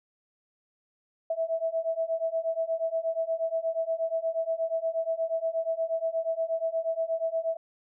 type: beating tone pair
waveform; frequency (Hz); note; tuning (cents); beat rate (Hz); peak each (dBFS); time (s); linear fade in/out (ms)
sine; 650 / 658.4; E5 / E5; -24 / -2; 8.4; -30 / -29; 1.3-7.57; 5
effects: none